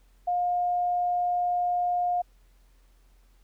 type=tone; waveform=sine; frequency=711 Hz; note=F5; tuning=31 cents sharp; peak=-23 dBFS; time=0.27-2.22 s; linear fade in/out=10 ms; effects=added 43 Hz sine -56 dBFS peak until 3.43 s + pink hiss -68 dBFS RMS until 3.43 s